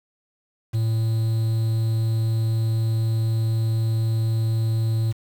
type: tone with quantisation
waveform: triangle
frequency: 112 Hz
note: A2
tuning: 31 cents sharp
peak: -17 dBFS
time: 0.73-5.13 s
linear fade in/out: 20 ms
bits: 7
effects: none